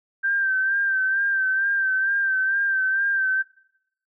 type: tone with vibrato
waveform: sine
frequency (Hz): 1568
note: G6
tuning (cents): 0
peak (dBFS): -19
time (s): 0.23-3.43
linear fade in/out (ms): 20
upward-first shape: sine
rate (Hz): 2.2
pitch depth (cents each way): 41
effects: noise-tail reverb RT60 0.8 s tail -25 dB re dry